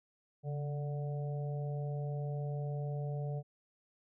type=harmonic tone with a mistuned harmonic; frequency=146.83 Hz; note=D3; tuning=in tune; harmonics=1 / 3 / 4 / 5; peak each=-35 / -46 / -47 / -50 dBFS; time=0.43-3.43 s; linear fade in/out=50 ms; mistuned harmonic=1; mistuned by=-58 cents; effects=none